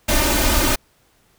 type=noise with comb filter; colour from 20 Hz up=pink; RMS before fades=-17 dBFS; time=0.08-0.76 s; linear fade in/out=10 ms; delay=3.3 ms; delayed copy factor=+0.85; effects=pink hiss -59 dBFS RMS until 1.38 s